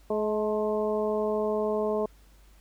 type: harmonic tone with a mistuned harmonic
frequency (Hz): 212.7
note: G#3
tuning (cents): +42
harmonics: 1 / 2 / 3 / 4 / 5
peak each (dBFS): -33 / -27 / -30 / -38 / -38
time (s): 0.1-2.06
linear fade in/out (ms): 5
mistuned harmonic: 4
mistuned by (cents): +48
effects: added 50 Hz sine -53 dBFS peak until 2.6 s + pink hiss -62 dBFS RMS until 2.6 s